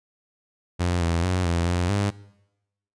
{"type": "tone with pitch steps", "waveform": "sawtooth", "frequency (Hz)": [88.2, 84.2, 91.3, 85.2, 88.4, 100.9], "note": ["F2", "E2", "F#2", "F2", "F2", "G#2"], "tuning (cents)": [18, 37, -23, -42, 22, -49], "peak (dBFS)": -17, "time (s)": [0.79, 2.11], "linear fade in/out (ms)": 20, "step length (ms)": 220, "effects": ["noise-tail reverb RT60 0.9 s tail -21 dB re dry", "resampled to 22050 Hz"]}